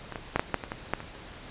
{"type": "clicks", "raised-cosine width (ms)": 0.5, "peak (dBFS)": [-22, -19, -8, -9, -9, -20, -17, -10, -23, -30], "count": 10, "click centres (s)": [0.123, 0.158, 0.36, 0.395, 0.543, 0.638, 0.719, 0.936, 1.004, 1.152], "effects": ["pink hiss -45 dBFS RMS until 1.5 s", "resampled to 8000 Hz"]}